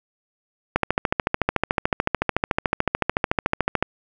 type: click train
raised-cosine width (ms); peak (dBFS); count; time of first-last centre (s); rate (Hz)
0.5; -3; 43; 0.76-3.826; 13.7
effects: none